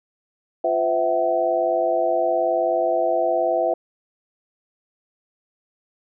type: tone cluster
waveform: sine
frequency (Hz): 347.1 / 508 / 658 / 757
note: F4 / B4 / E5 / F#5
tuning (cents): -11 / +49 / -3 / +39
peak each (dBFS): -27 / -24 / -20 / -25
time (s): 0.64-3.74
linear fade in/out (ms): 5
effects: none

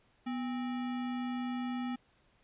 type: tone with sample-and-hold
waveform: sine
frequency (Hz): 246.9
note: B3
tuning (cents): 0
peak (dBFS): -33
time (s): 0.26-1.96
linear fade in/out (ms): 10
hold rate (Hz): 1050
effects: pink hiss -69 dBFS RMS until 2.43 s + resampled to 8000 Hz

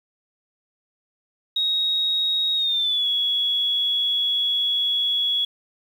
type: tone with pitch glide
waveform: sine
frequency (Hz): 3773 to 3361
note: A#7 to G#7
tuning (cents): +20 to +20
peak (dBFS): -19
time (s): 1.56-5.45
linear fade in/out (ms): 5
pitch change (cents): -200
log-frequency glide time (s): 2.55-3.07
effects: 8-bit

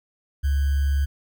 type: tone with sample-and-hold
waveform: sine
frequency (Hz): 70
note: C#2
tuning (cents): +18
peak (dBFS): -18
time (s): 0.43-1.06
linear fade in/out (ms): 20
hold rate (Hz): 1575
effects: none

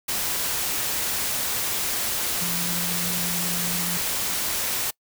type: tone in noise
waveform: sine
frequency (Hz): 174.61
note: F3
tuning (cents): 0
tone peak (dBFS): -31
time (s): 2.41-3.98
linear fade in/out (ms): 10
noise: white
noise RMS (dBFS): -26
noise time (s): 0.08-4.91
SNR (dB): -8
effects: noise-tail reverb RT60 0.1 s tail -25 dB re dry

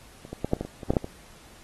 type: clicks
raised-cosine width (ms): 2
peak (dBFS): -29 / -21 / -13 / -8 / -30 / -16 / -22 / -23 / -7 / -17 / -7 / -19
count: 12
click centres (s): 0.251 / 0.33 / 0.446 / 0.534 / 0.567 / 0.61 / 0.65 / 0.832 / 0.905 / 0.936 / 0.968 / 1.044
effects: pink hiss -52 dBFS RMS until 1.63 s + AAC 32 kbps

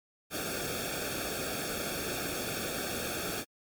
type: noise with comb filter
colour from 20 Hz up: pink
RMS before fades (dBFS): -35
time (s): 0.3-3.45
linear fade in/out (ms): 50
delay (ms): 1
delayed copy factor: -0.9
effects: MP3 96 kbps

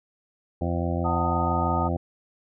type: harmonic tone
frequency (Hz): 85.9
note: F2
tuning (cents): -28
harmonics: 1 / 2 / 3 / 4 / 6 / 7 / 8 / 9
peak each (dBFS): -27 / -30 / -32 / -33 / -35 / -35 / -36 / -37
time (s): 0.61-1.97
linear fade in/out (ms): 5
type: chord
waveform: sine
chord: D# diminished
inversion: first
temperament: just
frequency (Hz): 746.7 / 896 / 1244.5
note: F#5 / A5 / D#6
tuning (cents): +16 / +31 / 0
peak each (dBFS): -29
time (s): 1.04-1.89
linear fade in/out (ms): 20
effects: none

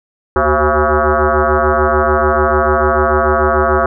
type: tone with frequency modulation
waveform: sine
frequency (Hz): 374.1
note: F#4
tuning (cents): +19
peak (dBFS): -9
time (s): 0.36-3.86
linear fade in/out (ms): 2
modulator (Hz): 151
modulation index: 7
effects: none

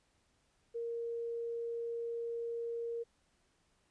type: tone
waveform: sine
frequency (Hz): 466.2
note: A#4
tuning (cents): 0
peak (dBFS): -36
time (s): 0.74-3.04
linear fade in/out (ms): 20
effects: pink hiss -74 dBFS RMS until 3.9 s + resampled to 22050 Hz

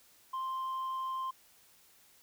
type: tone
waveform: sine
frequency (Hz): 1048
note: C6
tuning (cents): +2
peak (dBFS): -31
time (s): 0.33-1.31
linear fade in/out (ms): 10
effects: tanh soft clip ceiling -33 dBFS + white hiss -63 dBFS RMS until 2.22 s

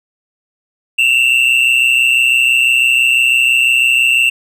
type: tone pair together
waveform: triangle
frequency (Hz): 2650 / 2776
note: E7 / F7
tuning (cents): +9 / -11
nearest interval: minor second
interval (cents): 80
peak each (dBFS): -10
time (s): 0.98-4.3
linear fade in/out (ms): 10
effects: none

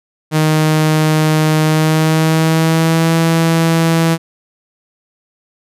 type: tone with pitch glide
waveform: sawtooth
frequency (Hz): 155.6 to 164.38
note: D#3 to E3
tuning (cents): 0 to -5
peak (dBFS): -6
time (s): 0.31-4.18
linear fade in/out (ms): 50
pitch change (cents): +95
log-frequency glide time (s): 1.63-3.14
effects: resampled to 32000 Hz

